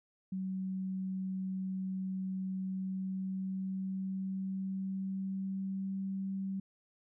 sine tone with pitch glide, 188.8 to 193.1 Hz, F#3 to G3, +35 to -26 cents, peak -34 dBFS, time 0.32-6.6 s, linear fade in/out 5 ms, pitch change +39 cents, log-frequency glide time 2.57-6.14 s, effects none

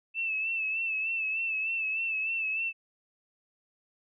sine tone with vibrato, 2637 Hz, E7, in tune, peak -28 dBFS, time 0.14-2.73 s, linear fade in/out 50 ms, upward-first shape sine, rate 3.3 Hz, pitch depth 46 cents each way, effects none

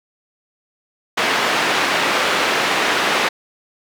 white band-pass noise, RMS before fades -18 dBFS, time 1.17-3.29 s, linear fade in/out 10 ms, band 260 to 2400 Hz, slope 12 dB/octave, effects none

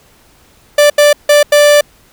45% pulse tone bursts at uneven times, 587 Hz, D5, 1 cent flat, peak -4 dBFS, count 4, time 0.78-0.9 / 0.98-1.13 / 1.29-1.43 / 1.52-1.81 s, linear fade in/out 5 ms, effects pink hiss -47 dBFS RMS until 2.12 s

